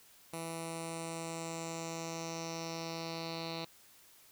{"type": "tone with low-pass filter sweep", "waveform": "10% pulse", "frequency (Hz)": 164.81, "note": "E3", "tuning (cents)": 0, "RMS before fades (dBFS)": -41, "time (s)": [0.33, 3.65], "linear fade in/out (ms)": 5, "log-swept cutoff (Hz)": [11000, 4100], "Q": 4.2, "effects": ["white hiss -61 dBFS RMS until 4.31 s"]}